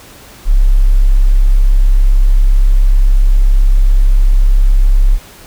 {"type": "tone", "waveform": "sine", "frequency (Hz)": 33.67, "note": "C#1", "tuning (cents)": -50, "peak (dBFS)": -4, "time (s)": [0.45, 5.19], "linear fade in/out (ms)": 50, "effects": ["pink hiss -37 dBFS RMS until 5.46 s"]}